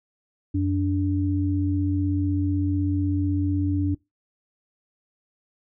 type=tone pair together; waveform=sine; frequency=91.4 / 290.2 Hz; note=F#2 / D4; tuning=-21 / -21 cents; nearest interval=octave + minor sixth; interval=2000 cents; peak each=-23 dBFS; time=0.54-3.95 s; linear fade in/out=10 ms; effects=noise-tail reverb RT60 0.2 s tail -22 dB re dry